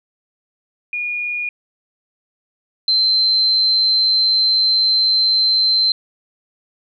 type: tone pair in turn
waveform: sine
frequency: 2439 / 4102 Hz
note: D#7 / C8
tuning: -35 / -35 cents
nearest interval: major sixth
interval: 900 cents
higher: second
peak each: -20 / -12 dBFS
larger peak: second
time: 0.93-1.49 / 2.88-5.92 s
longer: second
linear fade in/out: 2 ms
effects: none